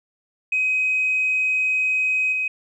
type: tone with level steps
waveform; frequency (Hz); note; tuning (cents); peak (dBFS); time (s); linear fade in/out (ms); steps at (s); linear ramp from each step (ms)
sine; 2524; D#7; +24; -17 / -20; 0.52-2.48; 5; 2.32; 10
effects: tanh soft clip ceiling -13 dBFS